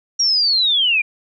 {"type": "linear sweep", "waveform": "sine", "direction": "down", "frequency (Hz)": [5690, 2349], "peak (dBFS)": -13, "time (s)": [0.19, 1.02], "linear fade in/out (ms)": 10, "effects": []}